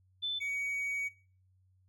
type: tone pair in turn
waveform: sine / triangle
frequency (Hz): 3520 / 2254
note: A7 / C#7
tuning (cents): 0 / +28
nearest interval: minor sixth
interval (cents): 772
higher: first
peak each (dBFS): -31 / -32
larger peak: first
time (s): 0.22-0.4 / 0.4-1.09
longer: second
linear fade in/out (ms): 20
effects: noise-tail reverb RT60 0.4 s tail -17 dB re dry + added 93 Hz sine -65 dBFS peak until 1.88 s